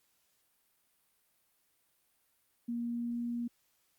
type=tone with pitch glide; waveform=sine; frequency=236.4 to 237.8 Hz; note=A#3 to A#3; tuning=+24 to +35 cents; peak=-33 dBFS; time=2.68-3.48 s; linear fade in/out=10 ms; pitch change=+11 cents; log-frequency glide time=2.83-3.25 s; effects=white hiss -74 dBFS RMS until 3.98 s + Opus 48 kbps